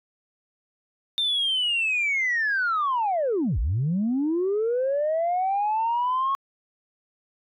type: linear two-way sweep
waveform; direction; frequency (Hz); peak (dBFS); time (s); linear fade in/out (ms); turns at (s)
sine; down then up; 3624 to 46.25 to 1102; -20; 1.18-6.35; 0; 3.59
effects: tanh soft clip ceiling -18 dBFS